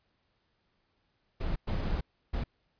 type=noise bursts at uneven times; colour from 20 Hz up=brown; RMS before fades=-31 dBFS; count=3; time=1.4-1.56 / 1.67-2.01 / 2.33-2.44 s; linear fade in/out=10 ms; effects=pink hiss -75 dBFS RMS until 2.79 s + resampled to 11025 Hz